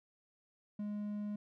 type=tone; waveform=triangle; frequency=207.7 Hz; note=G#3; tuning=in tune; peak=-35 dBFS; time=0.79-1.36 s; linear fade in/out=5 ms; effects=none